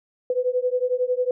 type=beating tone pair; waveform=sine; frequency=495.2 / 506.2 Hz; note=B4 / B4; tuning=+5 / +43 cents; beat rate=11 Hz; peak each=-23 dBFS; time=0.3-1.31 s; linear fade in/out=2 ms; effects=none